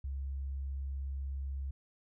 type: tone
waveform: sine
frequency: 68.1 Hz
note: C#2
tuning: 30 cents flat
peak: -35 dBFS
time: 0.04-1.71 s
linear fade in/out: 5 ms
effects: none